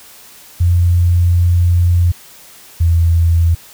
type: tone pair in turn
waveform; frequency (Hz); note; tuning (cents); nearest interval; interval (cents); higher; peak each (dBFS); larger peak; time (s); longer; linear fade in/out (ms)
sine; 87.31 / 83.71; F2 / E2; 0 / +27; minor second; 73; first; -8; neither; 0.6-2.12 / 2.8-3.55; first; 10
effects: white hiss -40 dBFS RMS until 3.73 s